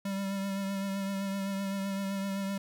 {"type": "tone with vibrato", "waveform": "square", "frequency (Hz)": 196, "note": "G3", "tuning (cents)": 0, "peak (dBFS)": -32, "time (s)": [0.05, 2.58], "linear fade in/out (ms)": 5, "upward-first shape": "triangle", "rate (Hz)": 7.8, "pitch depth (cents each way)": 29, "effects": ["11-bit"]}